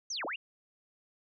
sine linear two-way sweep, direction down then up, 6560 to 246.9 to 2957 Hz, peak -34 dBFS, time 0.1-0.36 s, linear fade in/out 5 ms, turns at 0.25 s, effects none

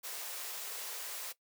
white high-pass noise, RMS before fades -42 dBFS, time 0.03-1.33 s, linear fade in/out 20 ms, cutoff 390 Hz, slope 48 dB/octave, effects noise-tail reverb RT60 0.1 s tail -17 dB re dry

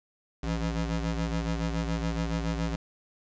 30% pulse ring-modulated tone, 112.5 Hz, A2, 39 cents sharp, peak -22 dBFS, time 0.43-2.76 s, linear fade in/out 5 ms, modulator 52.7 Hz, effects resampled to 16000 Hz + 10-bit

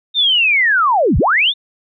sine linear two-way sweep, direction down then up, 3697 to 38 to 3697 Hz, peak -10 dBFS, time 0.14-1.54 s, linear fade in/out 50 ms, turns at 1.18 s, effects none

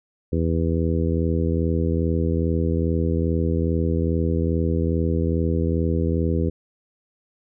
harmonic tone, 82.41 Hz, E2, in tune, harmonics 1 / 2 / 3 / 4 / 5 / 6, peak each -22 / -25 / -27 / -28 / -29 / -30 dBFS, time 0.32-6.5 s, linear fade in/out 10 ms, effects none

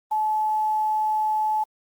sine tone with quantisation, 861 Hz, A5, 38 cents flat, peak -20 dBFS, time 0.11-1.64 s, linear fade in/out 10 ms, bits 8, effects Opus 24 kbps

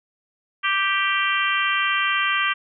harmonic tone, 392 Hz, G4, in tune, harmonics 3 / 4 / 5 / 6 / 7 / 8, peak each -24 / -25 / -26 / -27 / -27 / -28 dBFS, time 0.63-2.54 s, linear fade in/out 20 ms, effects none

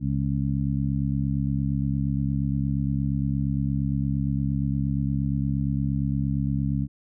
harmonic tone, 68.6 Hz, C#2, 17 cents flat, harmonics 1 / 2 / 3 / 4, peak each -30 / -25 / -28 / -31 dBFS, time 0-6.88 s, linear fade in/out 50 ms, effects none

